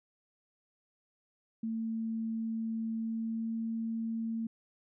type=tone with pitch glide; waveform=sine; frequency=224.6 to 226.2 Hz; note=A3 to A3; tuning=+36 to +48 cents; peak=-32 dBFS; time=1.63-4.47 s; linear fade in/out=5 ms; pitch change=+12 cents; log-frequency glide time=2.98-3.57 s; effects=none